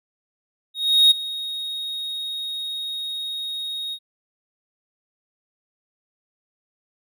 triangle tone with ADSR envelope, 3747 Hz, A#7, 8 cents sharp, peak -8 dBFS, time 0.74-3.99 s, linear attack 370 ms, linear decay 13 ms, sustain -17 dB, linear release 64 ms, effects none

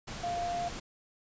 sine tone in noise, 698 Hz, F5, 1 cent flat, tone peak -31 dBFS, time 0.23-0.69 s, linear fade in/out 10 ms, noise pink, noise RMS -41 dBFS, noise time 0.07-0.8 s, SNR +7 dB, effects resampled to 16000 Hz

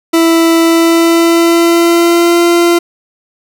40% pulse tone with pitch glide, 330.6 to 343.4 Hz, E4 to F4, +5 to -29 cents, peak -5 dBFS, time 0.13-2.79 s, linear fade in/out 10 ms, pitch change +66 cents, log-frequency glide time 0.6-2.41 s, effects none

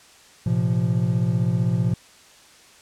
triangle tone cluster, 112.2 / 127.8 / 172.5 Hz, A2 / C3 / F3, +34 / -40 / -21 cents, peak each -21 dBFS, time 0.46-1.94 s, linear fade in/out 5 ms, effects white hiss -50 dBFS RMS until 2.81 s + low-pass 8000 Hz 12 dB/octave

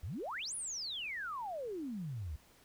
sine exponential two-way sweep, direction up then down, 68.2 to 10390 to 68.2 Hz, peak -38 dBFS, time 0.03-2.36 s, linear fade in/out 5 ms, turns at 0.55 s, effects pink hiss -64 dBFS RMS until 2.64 s

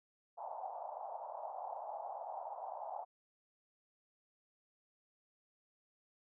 pink band-pass noise, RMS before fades -45 dBFS, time 0.37-3.05 s, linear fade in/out 20 ms, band 670 to 880 Hz, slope 48 dB/octave, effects none

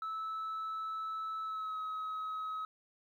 sine tone with pitch glide, 1307 to 1276.4 Hz, E6 to D#6, -15 to +44 cents, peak -34 dBFS, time 0.02-2.65 s, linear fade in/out 2 ms, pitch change -41 cents, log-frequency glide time 1.43-1.78 s, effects tanh soft clip ceiling -35 dBFS + 12-bit

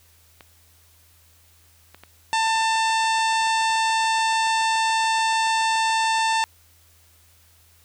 clicks, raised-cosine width 0.3 ms, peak -26 dBFS, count 6, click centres 0.408 / 1.946 / 2.036 / 2.558 / 3.415 / 3.701 s
harmonic tone, 893 Hz, A5, 25 cents sharp, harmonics 1 / 2 / 3 / 4 / 5 / 6 / 7 / 8 / 9 / 10, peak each -20 / -27 / -29 / -31 / -33 / -36 / -39 / -40 / -37 / -42 dBFS, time 2.33-6.44 s, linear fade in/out 0 ms
effects added 83 Hz sine -57 dBFS peak until 7.84 s + white hiss -57 dBFS RMS until 7.84 s

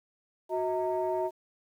sine tone cluster, 368.8 / 639 / 918 Hz, F#4 / D#5 / A#5, -6 / +46 / -27 cents, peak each -30 / -30 / -33 dBFS, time 0.49-1.31 s, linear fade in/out 50 ms, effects tanh soft clip ceiling -20 dBFS + 10-bit

